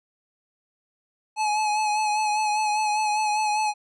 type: tone with vibrato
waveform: square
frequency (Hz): 850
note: G#5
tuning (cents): +40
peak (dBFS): -22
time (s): 1.36-3.74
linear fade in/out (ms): 50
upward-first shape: sine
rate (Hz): 5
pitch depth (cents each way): 32
effects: resampled to 22050 Hz